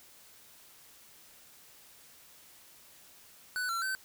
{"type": "tone with pitch steps", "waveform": "square", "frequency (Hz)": [1492, 1356, 1537], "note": ["F#6", "E6", "G6"], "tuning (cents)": [14, 49, -35], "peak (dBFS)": -32, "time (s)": [3.56, 3.95], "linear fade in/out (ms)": 0, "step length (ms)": 130, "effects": ["white hiss -57 dBFS RMS until 4.04 s"]}